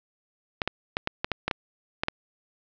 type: clicks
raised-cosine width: 0.3 ms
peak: -9 dBFS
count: 10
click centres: 0.618 / 0.676 / 0.969 / 1.074 / 1.245 / 1.317 / 1.48 / 1.512 / 2.035 / 2.084 s
effects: low-pass 5000 Hz 12 dB/octave